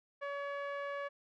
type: tone with low-pass filter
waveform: sawtooth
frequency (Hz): 566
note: C#5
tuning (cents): +36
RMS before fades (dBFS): -40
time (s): 0.21-1.09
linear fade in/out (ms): 20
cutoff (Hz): 1800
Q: 1.6
effects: none